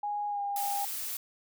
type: tone with pitch glide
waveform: sine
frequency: 826 to 807.1 Hz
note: G#5 to G#5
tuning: -10 to -50 cents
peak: -30 dBFS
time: 0.03-0.85 s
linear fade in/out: 5 ms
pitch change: -40 cents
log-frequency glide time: 0.29-0.41 s
type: noise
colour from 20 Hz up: blue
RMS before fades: -36 dBFS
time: 0.56-1.17 s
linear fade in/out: 2 ms
effects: none